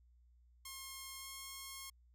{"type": "tone with pitch glide", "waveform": "5% pulse", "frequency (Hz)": [1072, 1080.1], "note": ["C6", "C#6"], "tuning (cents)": [42, -45], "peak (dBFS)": -35, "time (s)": [0.65, 1.9], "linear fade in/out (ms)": 5, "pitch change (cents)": 13, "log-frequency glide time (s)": [1.19, 1.27], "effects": ["added 60 Hz sine -64 dBFS peak until 2.14 s"]}